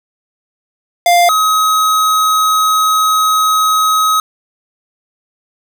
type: tone pair in turn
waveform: square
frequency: 698.5 / 1269.3 Hz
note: F5 / D#6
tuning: 0 / +34 cents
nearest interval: minor seventh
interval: 1034 cents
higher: second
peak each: -7 / -10 dBFS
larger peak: first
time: 1.06-1.29 / 1.29-4.2 s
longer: second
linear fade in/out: 2 ms
effects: none